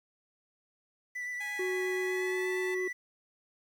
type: tone with vibrato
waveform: triangle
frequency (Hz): 1975.5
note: B6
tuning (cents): 0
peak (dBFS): -33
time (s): 1.15-2.93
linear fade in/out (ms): 10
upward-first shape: sine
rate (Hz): 8.5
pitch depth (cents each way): 16
type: tone with pitch glide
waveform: 15% pulse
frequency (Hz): 830 to 879.4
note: G#5 to A5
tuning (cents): -1 to -1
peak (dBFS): -36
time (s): 1.4-2.75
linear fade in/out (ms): 10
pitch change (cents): +100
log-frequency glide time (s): 2.01-2.51
type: tone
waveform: triangle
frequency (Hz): 370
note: F#4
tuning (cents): 0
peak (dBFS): -29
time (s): 1.59-2.88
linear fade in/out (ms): 5
effects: 10-bit